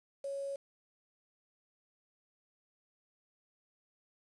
sine tone with quantisation, 554.4 Hz, C#5, in tune, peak -36 dBFS, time 0.24-0.56 s, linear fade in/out 5 ms, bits 9, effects resampled to 24000 Hz

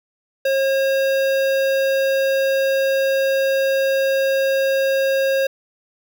square tone with notch filter, 540 Hz, C#5, 45 cents flat, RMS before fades -18 dBFS, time 0.45-5.47 s, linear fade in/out 5 ms, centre 8800 Hz, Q 0.71, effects none

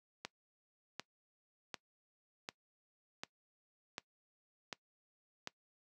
click train, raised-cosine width 0.2 ms, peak -23 dBFS, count 8, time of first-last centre 0.25-5.474 s, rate 1.34 Hz, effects noise-tail reverb RT60 0.1 s tail -21 dB re dry + high-pass 150 Hz 12 dB/octave

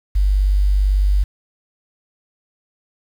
sine tone with quantisation, 49 Hz, G1, in tune, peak -12 dBFS, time 0.15-1.24 s, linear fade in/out 10 ms, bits 7, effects none

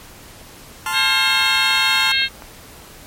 sawtooth chord, F major, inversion first, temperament just, 873.1 / 1047.7 / 1396.9 Hz, A5 / C6 / F6, -14 / +2 / 0 cents, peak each -21 dBFS, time 0.86-2.12 s, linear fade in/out 2 ms
harmonic tone, 535 Hz, C5, 38 cents sharp, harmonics 3 / 4 / 5 / 6 / 7 / 8, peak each -22 / -22 / -22 / -22 / -22 / -22 dBFS, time 0.92-2.29 s, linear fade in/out 50 ms
clicks, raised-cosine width 0.5 ms, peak -20 dBFS, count 4, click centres 1.412 / 1.709 / 2.219 / 2.422 s
effects pink hiss -41 dBFS RMS until 3.06 s + MP3 64 kbps

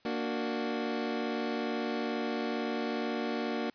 25% pulse chord, Bb augmented, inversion none, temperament equal with one note detuned, 233.1 / 295.4 / 370 Hz, Bb3 / D4 / F#4, 0 / +10 / 0 cents, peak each -30 / -33 / -34 dBFS, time 0.05-3.7 s, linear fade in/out 2 ms, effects white hiss -65 dBFS RMS until 3.74 s + resampled to 11025 Hz

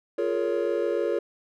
triangle chord, Bb minor seventh, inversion second, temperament just, 349.6 / 419.5 / 466.2 / 559.4 Hz, F4 / Ab4 / Bb4 / Db5, +2 / +17 / 0 / +16 cents, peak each -27 dBFS, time 0.18-1.19 s, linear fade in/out 5 ms, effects none

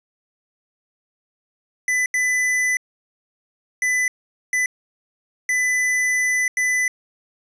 square tone bursts at uneven times, 2000 Hz, B6, 21 cents sharp, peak -18 dBFS, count 6, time 1.88-2.06 / 2.14-2.77 / 3.82-4.08 / 4.53-4.66 / 5.49-6.48 / 6.57-6.88 s, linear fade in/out 2 ms, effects resampled to 22050 Hz + 10-bit

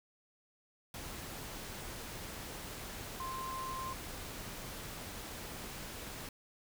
sine tone in noise, 1048 Hz, C6, 2 cents sharp, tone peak -39 dBFS, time 3.2-3.93 s, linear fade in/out 2 ms, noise pink, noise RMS -45 dBFS, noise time 0.94-6.29 s, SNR +3 dB, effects none

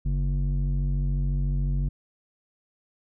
square tone with low-pass filter, 47 Hz, F#1, 28 cents sharp, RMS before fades -25 dBFS, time 0.05-1.89 s, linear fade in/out 10 ms, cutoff 170 Hz, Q 2, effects none

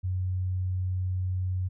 sine tone, 92.2 Hz, F#2, 6 cents flat, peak -26 dBFS, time 0.03-1.69 s, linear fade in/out 20 ms, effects none

